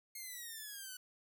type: exponential sweep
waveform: 5% pulse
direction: down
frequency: 2155 to 1480 Hz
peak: -35 dBFS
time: 0.15-0.97 s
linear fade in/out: 5 ms
effects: none